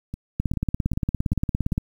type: two click trains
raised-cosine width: 5 ms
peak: -10 / -18 dBFS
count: 25 / 5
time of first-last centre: 0.4-1.779 / 0.14-1.727 s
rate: 17.4 / 2.52 Hz
effects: 8-bit